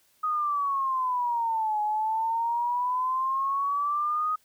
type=exponential two-way sweep; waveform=sine; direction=down then up; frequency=1256 to 839 to 1256 Hz; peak=-24 dBFS; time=0.23-4.36 s; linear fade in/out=10 ms; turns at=1.81 s; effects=white hiss -65 dBFS RMS until 4.44 s